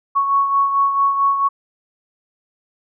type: beating tone pair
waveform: sine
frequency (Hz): 1108.7 / 1113.2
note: C#6 / C#6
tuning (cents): 0 / +7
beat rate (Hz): 4.5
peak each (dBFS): -14 / -23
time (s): 0.15-1.49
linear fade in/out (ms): 20
effects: none